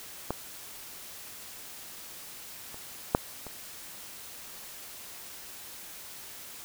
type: clicks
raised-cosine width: 1 ms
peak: -15 / -30 / -6 / -26 dBFS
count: 4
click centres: 0.306 / 2.744 / 3.149 / 3.467 s
effects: white hiss -45 dBFS RMS until 6.64 s